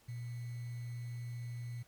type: tone with sample-and-hold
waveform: sine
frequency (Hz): 120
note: B2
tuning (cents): -49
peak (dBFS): -39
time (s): 0.08-1.83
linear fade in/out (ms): 10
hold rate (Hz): 2100
effects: pink hiss -66 dBFS RMS until 1.87 s + MP3 96 kbps